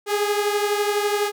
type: beating tone pair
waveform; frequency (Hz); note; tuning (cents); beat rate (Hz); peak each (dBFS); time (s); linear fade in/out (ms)
sawtooth; 410 / 422; G#4 / G#4; -22 / +28; 12; -17 / -22; 0.06-1.32; 50
effects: none